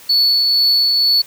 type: tone with tremolo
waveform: sine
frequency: 4435 Hz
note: C#8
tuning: in tune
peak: -7 dBFS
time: 0.09-1.22 s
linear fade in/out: 10 ms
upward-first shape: triangle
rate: 2.1 Hz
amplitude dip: 35%
effects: tanh soft clip ceiling -9 dBFS + white hiss -41 dBFS RMS until 1.26 s